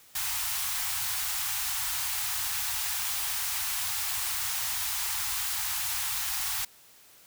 white band-stop noise, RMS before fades -31 dBFS, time 0.15-6.65 s, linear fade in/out 5 ms, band 120 to 730 Hz, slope 96 dB/octave, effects white hiss -56 dBFS RMS until 7.26 s

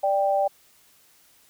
sine tone pair together, 587.3 / 787.1 Hz, D5 / G5, 0 / +7 cents, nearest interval perfect fourth, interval 507 cents, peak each -22 dBFS, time 0.03-0.48 s, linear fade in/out 10 ms, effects white hiss -58 dBFS RMS until 1.49 s

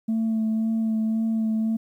sine tone with vibrato, 222 Hz, A3, 16 cents sharp, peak -19 dBFS, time 0.08-1.77 s, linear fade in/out 10 ms, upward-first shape sine, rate 1.9 Hz, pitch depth 18 cents each way, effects tanh soft clip ceiling -19 dBFS + 10-bit

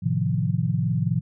sine chord, F dominant seventh, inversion first, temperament equal, 110 / 130.81 / 155.56 / 174.61 Hz, A2 / C3 / Eb3 / F3, 0 / 0 / 0 / 0 cents, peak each -26 dBFS, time 0.02-1.21 s, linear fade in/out 20 ms, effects none

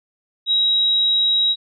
sine tone, 3835 Hz, A#7, 48 cents sharp, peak -14 dBFS, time 0.46-1.56 s, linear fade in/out 50 ms, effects none

